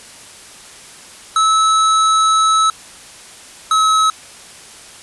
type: tone pair in turn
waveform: square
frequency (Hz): 1300 / 1287.3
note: E6 / E6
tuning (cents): -24 / -41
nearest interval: unison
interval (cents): 17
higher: first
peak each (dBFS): -11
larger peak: neither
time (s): 1.36-2.7 / 3.71-4.1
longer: first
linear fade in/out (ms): 2
effects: white hiss -38 dBFS RMS until 5.02 s + resampled to 24000 Hz